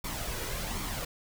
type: noise with flanger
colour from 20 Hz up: pink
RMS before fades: -35 dBFS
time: 0.04-1.05 s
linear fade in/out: 5 ms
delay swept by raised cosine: 0.9 to 2.1 ms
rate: 1.3 Hz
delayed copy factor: +0.5
effects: none